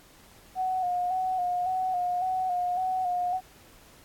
sine tone with vibrato, 731 Hz, F#5, 21 cents flat, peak -25 dBFS, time 0.55-3.41 s, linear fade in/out 50 ms, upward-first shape square, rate 1.8 Hz, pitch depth 36 cents each way, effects pink hiss -55 dBFS RMS until 4.04 s + AAC 64 kbps

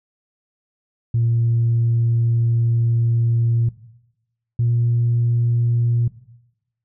sine tone pair in turn, 116.54 / 118.37 Hz, A#2 / A#2, 0 / +27 cents, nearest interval unison, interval 27 cents, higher second, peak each -14 dBFS, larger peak neither, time 1.14-3.69 / 4.59-6.08 s, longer first, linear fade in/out 5 ms, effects noise-tail reverb RT60 0.9 s tail -17 dB re dry + tanh soft clip ceiling -11 dBFS

